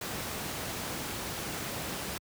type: noise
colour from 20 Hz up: pink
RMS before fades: -36 dBFS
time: 0.01-2.18 s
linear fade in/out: 5 ms
effects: high-pass 80 Hz 12 dB/octave